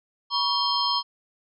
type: tone cluster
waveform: sine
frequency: 969 / 1116 / 3179 / 4252 / 5180 Hz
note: B5 / C#6 / G7 / C8 / E8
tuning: -33 / +11 / +24 / +27 / -31 cents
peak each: -28 dBFS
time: 0.3-1.03 s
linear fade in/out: 50 ms
effects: none